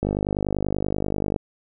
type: click train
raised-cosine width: 2 ms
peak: -10 dBFS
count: 68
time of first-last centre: 0.03-1.362 s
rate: 50.3 Hz
effects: none